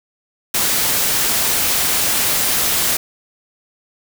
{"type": "noise", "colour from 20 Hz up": "white", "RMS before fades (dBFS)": -17, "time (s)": [0.54, 2.97], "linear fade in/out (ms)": 5, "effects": []}